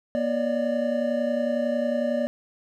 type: tone cluster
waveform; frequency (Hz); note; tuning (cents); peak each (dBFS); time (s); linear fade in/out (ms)
triangle; 239.8 / 571 / 602; A#3 / D5 / D5; +49 / -49 / +43; -25; 0.15-2.27; 0
effects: none